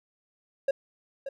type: tone with echo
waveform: triangle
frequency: 547 Hz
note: C#5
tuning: 23 cents flat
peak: -19 dBFS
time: 0.68-0.71 s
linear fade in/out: 5 ms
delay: 580 ms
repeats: 1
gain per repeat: -11 dB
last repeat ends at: 1.29 s
effects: none